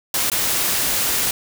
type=noise with dropouts; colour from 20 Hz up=white; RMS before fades=-20 dBFS; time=0.14-1.31 s; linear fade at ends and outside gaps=2 ms; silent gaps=0.3-0.317 s; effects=none